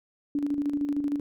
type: tone with tremolo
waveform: sine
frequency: 288.3 Hz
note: D4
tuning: 32 cents flat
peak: -23 dBFS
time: 0.35-1.2 s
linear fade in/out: 2 ms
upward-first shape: square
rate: 13 Hz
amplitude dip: 50%
effects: none